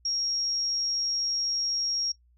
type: tone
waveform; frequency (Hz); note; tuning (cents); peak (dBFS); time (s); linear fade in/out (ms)
sine; 5588; F8; 0; -26; 0.05-2.12; 5
effects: noise-tail reverb RT60 0.1 s tail -18 dB re dry + added 60 Hz sine -59 dBFS peak until 2.37 s